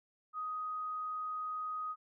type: tone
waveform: sine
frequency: 1251 Hz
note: D#6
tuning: 9 cents sharp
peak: -36 dBFS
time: 0.33-1.96 s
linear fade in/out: 50 ms
effects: none